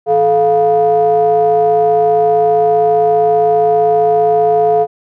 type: ring-modulated tone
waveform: triangle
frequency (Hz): 134.6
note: C3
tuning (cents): +49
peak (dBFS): -3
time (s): 0.06-4.87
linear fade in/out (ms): 50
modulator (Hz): 566
effects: none